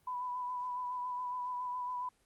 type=tone with vibrato; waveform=sine; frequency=993 Hz; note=B5; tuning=9 cents sharp; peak=-35 dBFS; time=0.07-2.09 s; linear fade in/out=5 ms; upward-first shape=sine; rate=7.2 Hz; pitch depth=24 cents each way; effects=pink hiss -71 dBFS RMS until 2.25 s + Opus 24 kbps